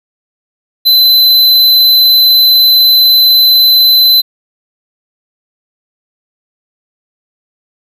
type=tone; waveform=square; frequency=4038 Hz; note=B7; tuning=38 cents sharp; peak=-4 dBFS; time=0.85-4.22 s; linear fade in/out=20 ms; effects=none